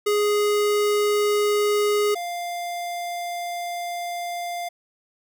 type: tone pair in turn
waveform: square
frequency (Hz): 415.3 / 698.4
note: G#4 / F5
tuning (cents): 0 / 0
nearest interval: major sixth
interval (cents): 900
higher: second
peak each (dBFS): -19 / -28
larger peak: first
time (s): 0.06-2.15 / 2.15-4.69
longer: second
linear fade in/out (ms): 10
effects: none